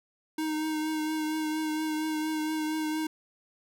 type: tone with vibrato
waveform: square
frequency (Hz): 311.1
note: D#4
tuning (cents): 0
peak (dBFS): -29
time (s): 0.38-3.07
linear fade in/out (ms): 5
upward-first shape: triangle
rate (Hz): 4.3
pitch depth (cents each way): 24
effects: none